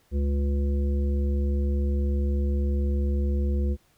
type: harmonic tone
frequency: 70.6 Hz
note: C#2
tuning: 32 cents sharp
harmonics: 1 / 3 / 5 / 7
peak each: -22 / -32 / -36 / -39 dBFS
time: 0.11-3.77 s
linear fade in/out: 50 ms
effects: pink hiss -64 dBFS RMS until 3.97 s